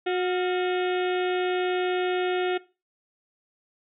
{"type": "harmonic tone with a mistuned harmonic", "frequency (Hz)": 364.1, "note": "F#4", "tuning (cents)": -28, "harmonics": [1, 2, 4, 5, 6, 7, 8, 9, 10], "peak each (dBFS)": [-24, -30, -36, -38, -40, -41, -42, -43, -44], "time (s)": [0.06, 2.58], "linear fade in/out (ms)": 10, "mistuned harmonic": 4, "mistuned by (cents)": -67, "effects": ["noise-tail reverb RT60 0.3 s tail -19 dB re dry"]}